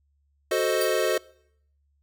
square chord, F# diminished seventh, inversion none, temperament equal, 370 / 440 / 523.3 / 622.3 Hz, F#4 / A4 / C5 / Eb5, 0 / 0 / 0 / 0 cents, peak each -28 dBFS, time 0.51-1.18 s, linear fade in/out 5 ms
10% pulse tone with exponential decay, 4686 Hz, D8, 5 cents flat, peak -20 dBFS, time 0.81-0.97 s, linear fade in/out 5 ms, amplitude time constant 33 ms
effects noise-tail reverb RT60 0.7 s tail -23 dB re dry + added 71 Hz sine -65 dBFS peak until 2.02 s

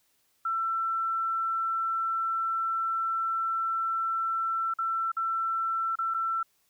sine tone with dropouts, 1340 Hz, E6, 28 cents sharp, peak -26 dBFS, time 0.45-6.43 s, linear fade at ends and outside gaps 5 ms, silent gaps 4.739-4.786 / 5.118-5.167 / 5.956-5.987 / 6.14-6.144 s, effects white hiss -70 dBFS RMS until 6.69 s

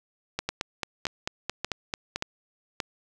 two click trains, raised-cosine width 0.2 ms, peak -11 / -11 dBFS, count 5 / 9, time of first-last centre 0.49-2.802 / 0.39-2.16 s, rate 1.73 / 4.52 Hz, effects none

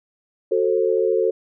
sine chord, F# diminished, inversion none, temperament just, 370 / 444 / 532.8 Hz, F#4 / A4 / C5, 0 / +16 / +31 cents, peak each -21 / -19 / -23 dBFS, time 0.51-1.31 s, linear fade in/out 10 ms, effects none

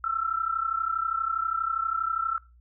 sine tone pair together, 1318.5 / 1350.9 Hz, E6 / E6, 0 / +42 cents, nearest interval unison, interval 42 cents, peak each -28 dBFS, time 0.04-2.38 s, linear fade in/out 2 ms, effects noise-tail reverb RT60 0.3 s tail -24 dB re dry + added 60 Hz sine -53 dBFS peak until 2.6 s

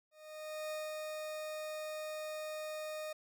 40% pulse tone with ADSR envelope, 617 Hz, D#5, 15 cents flat, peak -37 dBFS, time 0.11-3.13 s, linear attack 600 ms, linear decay 200 ms, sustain -2 dB, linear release 7 ms, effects none

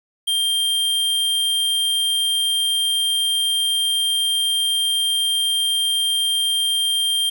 square tone, 3184 Hz, G7, 26 cents sharp, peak -18 dBFS, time 0.27-7.3 s, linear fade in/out 10 ms, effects 8-bit

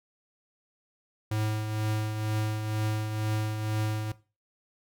square tone with tremolo, 107.8 Hz, A2, 35 cents flat, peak -26 dBFS, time 1.31-4.12 s, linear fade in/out 5 ms, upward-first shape triangle, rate 2.1 Hz, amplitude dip 50%, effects noise-tail reverb RT60 0.3 s tail -17 dB re dry

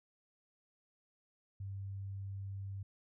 sine tone, 98 Hz, G2, in tune, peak -40 dBFS, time 1.6-2.83 s, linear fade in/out 5 ms, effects none

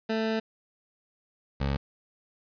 20% pulse tone pair in turn, 221.4 / 69.21 Hz, A3 / C#2, +11 / -2 cents, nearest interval octave + minor sixth, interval 2013 cents, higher first, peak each -21 dBFS, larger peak neither, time 0.09-0.4 / 1.6-1.77 s, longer first, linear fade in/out 10 ms, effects resampled to 11025 Hz + 9-bit

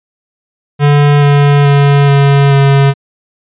square tone with pitch steps, 145 / 143.42 / 141.85 / 140.3 / 138.77 Hz, D3 / D3 / C#3 / C#3 / C#3, -22 / -41 / +40 / +21 / +2 cents, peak -5 dBFS, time 0.79-2.94 s, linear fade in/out 50 ms, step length 430 ms, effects resampled to 8000 Hz

